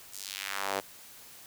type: tone with high-pass filter sweep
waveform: sawtooth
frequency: 98 Hz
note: G2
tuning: in tune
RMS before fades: -36 dBFS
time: 0.12-0.81 s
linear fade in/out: 20 ms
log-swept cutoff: 7800 to 480 Hz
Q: 1.3
effects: white hiss -51 dBFS RMS until 1.46 s